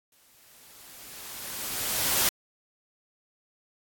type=noise with exponential growth; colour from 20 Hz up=white; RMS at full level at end=-22 dBFS; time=0.12-2.29 s; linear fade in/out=2 ms; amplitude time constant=470 ms; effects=AAC 64 kbps